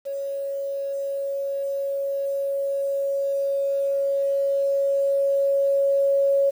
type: tone with level ramp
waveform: sine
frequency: 554.4 Hz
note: C#5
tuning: in tune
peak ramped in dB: -26 to -16 dBFS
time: 0.05-6.51 s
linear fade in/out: 20 ms
effects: 8-bit